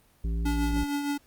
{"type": "harmonic tone", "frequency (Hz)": 56.1, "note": "A1", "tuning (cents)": 34, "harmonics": [1, 3, 5, 7], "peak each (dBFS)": [-26, -36, -44, -47], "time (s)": [0.24, 0.84], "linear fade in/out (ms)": 5}
{"type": "tone with tremolo", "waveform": "square", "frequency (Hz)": 286.7, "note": "D4", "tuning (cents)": -42, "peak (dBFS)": -26, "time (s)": [0.45, 1.18], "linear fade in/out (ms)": 10, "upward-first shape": "triangle", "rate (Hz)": 6.5, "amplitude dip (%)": 50}
{"effects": ["pink hiss -62 dBFS RMS until 1.26 s", "Opus 32 kbps"]}